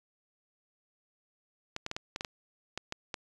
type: clicks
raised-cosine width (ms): 0.2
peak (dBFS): -18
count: 10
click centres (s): 1.764 / 1.864 / 1.914 / 1.965 / 2.161 / 2.209 / 2.248 / 2.776 / 2.924 / 3.142
effects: resampled to 24000 Hz